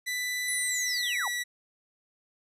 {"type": "tone with pitch glide", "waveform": "sawtooth", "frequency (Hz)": [1988, 1950.5], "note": ["B6", "B6"], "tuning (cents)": [11, -22], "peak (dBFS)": -26, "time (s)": [0.06, 1.44], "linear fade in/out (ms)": 20, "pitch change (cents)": -33, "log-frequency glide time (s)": [0.87, 1.08]}
{"type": "linear sweep", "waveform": "sine", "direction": "down", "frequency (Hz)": [10620, 717], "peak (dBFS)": -30, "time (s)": [0.48, 1.28], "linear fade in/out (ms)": 2}
{"effects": ["resampled to 32000 Hz"]}